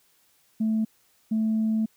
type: tone pair in turn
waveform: sine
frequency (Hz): 219.8 / 219.8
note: A3 / A3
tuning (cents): -2 / -2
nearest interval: unison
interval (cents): 0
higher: neither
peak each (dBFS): -20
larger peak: neither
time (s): 0.6-0.85 / 1.31-1.86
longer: second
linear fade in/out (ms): 10
effects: tanh soft clip ceiling -18 dBFS + white hiss -64 dBFS RMS until 1.96 s